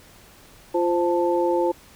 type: tone cluster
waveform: sine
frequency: 346.6 / 521 / 881 Hz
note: F4 / C5 / A5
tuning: -13 / -7 / +2 cents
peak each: -21 / -23 / -25 dBFS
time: 0.74-1.72 s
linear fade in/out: 10 ms
effects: pink hiss -50 dBFS RMS until 1.95 s